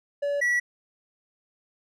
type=tone pair in turn; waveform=triangle; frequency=572 / 1941.8 Hz; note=D5 / B6; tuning=-46 / -30 cents; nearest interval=octave + major sixth; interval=2116 cents; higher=second; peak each=-22 / -19 dBFS; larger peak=second; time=0.22-0.41 / 0.41-0.6 s; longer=neither; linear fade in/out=10 ms; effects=resampled to 32000 Hz